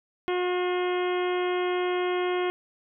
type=harmonic tone with a mistuned harmonic; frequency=360.4 Hz; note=F#4; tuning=45 cents flat; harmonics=1 / 2 / 3 / 4 / 5 / 6 / 7 / 8 / 9; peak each=-25 / -33 / -35 / -39 / -42 / -38 / -42 / -44 / -42 dBFS; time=0.28-2.5 s; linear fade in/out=0 ms; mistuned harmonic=6; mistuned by=-35 cents; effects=none